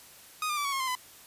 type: tone with pitch steps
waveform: sawtooth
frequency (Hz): 1244.5 / 1201.4 / 1159.8 / 1119.7 / 1080.9 / 1043.5 / 1007.4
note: D#6 / D6 / D6 / C#6 / C#6 / C6 / B5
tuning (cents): 0 / +39 / -22 / +17 / -44 / -5 / +34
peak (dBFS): -25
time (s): 0.42-0.952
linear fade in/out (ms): 2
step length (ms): 76
effects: white hiss -52 dBFS RMS until 1.26 s + resampled to 32000 Hz